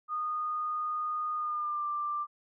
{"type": "tone with pitch glide", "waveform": "sine", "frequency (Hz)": [1230, 1182.6], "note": ["D#6", "D6"], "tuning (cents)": [-20, 12], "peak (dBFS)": -30, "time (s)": [0.08, 2.27], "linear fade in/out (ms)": 50, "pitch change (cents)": -68, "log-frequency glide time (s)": [1.35, 1.86], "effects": []}